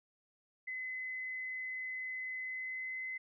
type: tone with pitch glide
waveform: sine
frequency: 2031 to 2044 Hz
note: B6 to C7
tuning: +48 to -41 cents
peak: -38 dBFS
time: 0.67-3.18 s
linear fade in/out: 10 ms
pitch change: +11 cents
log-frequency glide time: 2.41-3.02 s
effects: none